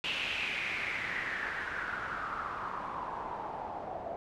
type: noise with low-pass filter sweep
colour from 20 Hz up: white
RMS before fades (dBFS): -37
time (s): 0.04-4.16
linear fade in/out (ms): 0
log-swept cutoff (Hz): 2900 to 690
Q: 5.3
effects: none